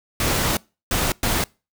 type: noise bursts at uneven times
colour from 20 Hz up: pink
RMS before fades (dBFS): -21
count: 3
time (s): 0.2-0.57 / 0.91-1.12 / 1.23-1.44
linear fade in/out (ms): 2
effects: noise-tail reverb RT60 0.3 s tail -25 dB re dry